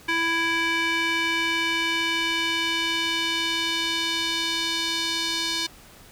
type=tone with band-pass filter sweep; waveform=square; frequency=331 Hz; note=E4; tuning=7 cents sharp; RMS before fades=-25 dBFS; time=0.08-5.67 s; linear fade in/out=10 ms; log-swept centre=2100 to 4200 Hz; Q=1.9; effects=pink hiss -49 dBFS RMS until 6.11 s